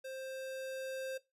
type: tone with level ramp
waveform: square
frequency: 527 Hz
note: C5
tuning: 12 cents sharp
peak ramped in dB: -43 to -39 dBFS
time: 0.04-1.18 s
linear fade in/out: 10 ms
effects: noise-tail reverb RT60 0.2 s tail -18 dB re dry + resampled to 32000 Hz